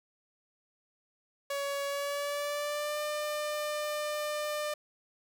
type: tone with pitch glide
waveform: sawtooth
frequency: 562 to 598.9 Hz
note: C#5 to D5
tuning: +24 to +34 cents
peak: -28 dBFS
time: 1.5-4.74 s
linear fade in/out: 5 ms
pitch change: +110 cents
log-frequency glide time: 1.86-3.02 s
effects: none